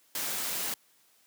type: noise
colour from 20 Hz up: white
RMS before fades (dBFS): -33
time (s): 0.15-0.74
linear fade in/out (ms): 2
effects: white hiss -65 dBFS RMS until 1.26 s + high-pass 150 Hz 12 dB/octave